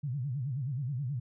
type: tone with vibrato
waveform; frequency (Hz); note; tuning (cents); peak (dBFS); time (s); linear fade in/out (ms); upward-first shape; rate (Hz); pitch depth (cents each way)
sine; 133; C3; +29; -31; 0.03-1.2; 10; sine; 9.4; 200
effects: none